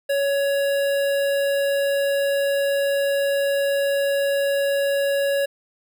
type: tone with notch filter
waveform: square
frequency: 559 Hz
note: C#5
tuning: 14 cents sharp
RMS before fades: -21 dBFS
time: 0.09-5.46 s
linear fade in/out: 10 ms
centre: 6300 Hz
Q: 1.4
effects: none